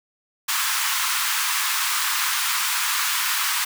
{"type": "high-pass noise", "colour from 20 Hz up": "pink", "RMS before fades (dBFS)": -23, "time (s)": [0.48, 3.65], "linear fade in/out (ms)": 10, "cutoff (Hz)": 980, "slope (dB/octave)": 48, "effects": []}